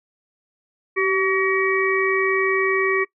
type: harmonic tone with a mistuned harmonic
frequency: 379.2 Hz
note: F#4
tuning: 43 cents sharp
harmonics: 1 / 3 / 5 / 6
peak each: -20 / -25 / -24 / -25 dBFS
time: 0.96-3.05 s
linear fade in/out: 20 ms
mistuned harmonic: 1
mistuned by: +24 cents
effects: noise-tail reverb RT60 0.1 s tail -20 dB re dry